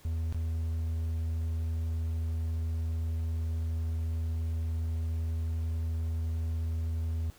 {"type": "tone with dropouts", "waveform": "triangle", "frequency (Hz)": 81.3, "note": "E2", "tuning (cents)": -23, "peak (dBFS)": -27, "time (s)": [0.05, 7.3], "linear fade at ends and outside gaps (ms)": 0, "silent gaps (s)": [0.325, 0.346], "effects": ["pink hiss -58 dBFS RMS until 7.38 s"]}